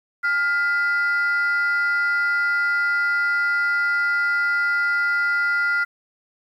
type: tone pair together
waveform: sine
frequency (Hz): 1410.1 / 2000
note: F6 / B6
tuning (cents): +16 / +21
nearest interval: tritone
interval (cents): 605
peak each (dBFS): -17 / -23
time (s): 0.23-5.85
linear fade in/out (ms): 20
effects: tanh soft clip ceiling -15 dBFS + 9-bit